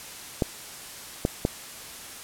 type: clicks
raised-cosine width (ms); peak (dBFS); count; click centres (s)
2; -8; 3; 0.422 / 1.251 / 1.451
effects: white hiss -41 dBFS RMS until 2.23 s + low-pass 12000 Hz 12 dB/octave